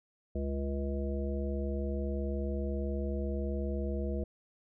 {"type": "harmonic tone with a mistuned harmonic", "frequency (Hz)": 69.3, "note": "C#2", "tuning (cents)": 0, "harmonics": [1, 3, 5, 7, 9], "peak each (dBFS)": [-33, -38, -40, -41, -43], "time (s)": [0.35, 4.24], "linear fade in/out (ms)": 5, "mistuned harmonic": 9, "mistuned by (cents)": 21, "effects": []}